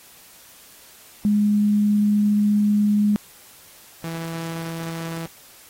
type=tone pair in turn; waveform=sine / sawtooth; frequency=207.7 / 165.06 Hz; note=G#3 / E3; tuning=0 / +3 cents; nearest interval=major third; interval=397 cents; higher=first; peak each=-15 / -24 dBFS; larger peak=first; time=1.25-3.16 / 4.04-5.26 s; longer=first; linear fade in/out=0 ms; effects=white hiss -48 dBFS RMS until 5.69 s + AAC 48 kbps